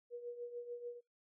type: tone with tremolo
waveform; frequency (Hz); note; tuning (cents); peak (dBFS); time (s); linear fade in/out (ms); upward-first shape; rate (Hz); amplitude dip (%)
sine; 480.9; B4; -46; -40; 0.1-1.01; 50; triangle; 6.8; 75
effects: noise-tail reverb RT60 0.2 s tail -25 dB re dry